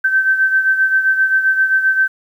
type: beating tone pair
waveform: sine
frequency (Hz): 1546 / 1553.6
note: G6 / G6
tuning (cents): -24 / -16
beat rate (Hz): 7.6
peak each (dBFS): -12 / -19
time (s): 0.04-2.08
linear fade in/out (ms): 10
effects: 8-bit